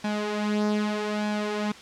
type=tone with flanger; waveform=sawtooth; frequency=210 Hz; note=G#3; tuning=19 cents sharp; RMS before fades=-27 dBFS; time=0.04-1.72 s; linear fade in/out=5 ms; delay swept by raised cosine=1.2 to 4.6 ms; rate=0.81 Hz; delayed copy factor=+0.6; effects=white hiss -45 dBFS RMS until 1.81 s + low-pass 5000 Hz 12 dB/octave